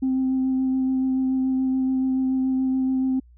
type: tone with vibrato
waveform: sine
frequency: 261.6 Hz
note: C4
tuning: in tune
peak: -18 dBFS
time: 0.02-3.2 s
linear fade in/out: 10 ms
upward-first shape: sine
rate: 7 Hz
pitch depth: 11 cents each way
effects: tanh soft clip ceiling -16 dBFS + added 60 Hz sine -48 dBFS peak until 3.37 s